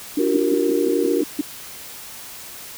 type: tone bursts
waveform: sine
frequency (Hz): 293.7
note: D4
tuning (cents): 0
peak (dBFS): -16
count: 8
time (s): 0.17-1.412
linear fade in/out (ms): 5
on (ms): 24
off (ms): 150
type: chord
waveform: sine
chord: G minor seventh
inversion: second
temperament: equal with one note detuned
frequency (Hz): 293.7 / 349.2 / 382.4 / 466.2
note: D4 / F4 / G4 / Bb4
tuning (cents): 0 / 0 / -43 / 0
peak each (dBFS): -22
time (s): 0.18-1.23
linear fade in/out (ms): 20
effects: white hiss -37 dBFS RMS until 2.77 s